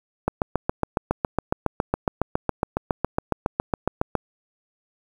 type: click train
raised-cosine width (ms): 1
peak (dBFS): -6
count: 29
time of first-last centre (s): 0.28-4.153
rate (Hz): 7.23
effects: 7-bit